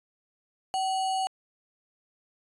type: tone with sample-and-hold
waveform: sine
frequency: 760 Hz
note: F#5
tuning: 46 cents sharp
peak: -25 dBFS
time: 0.74-1.27 s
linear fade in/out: 0 ms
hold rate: 3675 Hz
effects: resampled to 24000 Hz